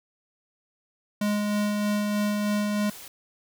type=tone with tremolo; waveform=square; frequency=207.7 Hz; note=G#3; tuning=in tune; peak=-23 dBFS; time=1.21-2.9 s; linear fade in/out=5 ms; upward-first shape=sine; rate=3.2 Hz; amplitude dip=25%
type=noise; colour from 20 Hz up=white; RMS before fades=-43 dBFS; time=2.89-3.08 s; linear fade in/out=2 ms
effects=none